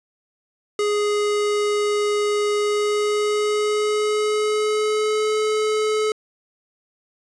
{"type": "tone with pitch glide", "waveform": "square", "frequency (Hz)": [415.3, 429.9], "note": ["G#4", "A4"], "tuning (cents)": [0, -40], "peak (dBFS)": -19, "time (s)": [0.79, 6.12], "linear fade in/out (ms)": 2, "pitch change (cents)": 60, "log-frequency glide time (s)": [2.55, 5.37], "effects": ["resampled to 22050 Hz", "8-bit"]}